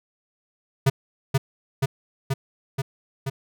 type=tone with echo; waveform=square; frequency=135.3 Hz; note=C#3; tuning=42 cents flat; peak=-15 dBFS; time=0.86-0.9 s; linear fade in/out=10 ms; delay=480 ms; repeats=5; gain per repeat=-2 dB; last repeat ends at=3.3 s; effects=none